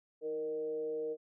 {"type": "tone with frequency modulation", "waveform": "sine", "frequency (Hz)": 465.7, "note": "A#4", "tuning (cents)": -2, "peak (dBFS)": -34, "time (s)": [0.21, 1.17], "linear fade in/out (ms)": 50, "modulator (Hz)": 149, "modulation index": 0.44, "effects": []}